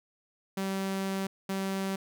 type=tone bursts at uneven times; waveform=sawtooth; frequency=193.2 Hz; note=G3; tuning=25 cents flat; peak=-26 dBFS; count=2; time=0.57-1.27 / 1.49-1.96 s; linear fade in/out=5 ms; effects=none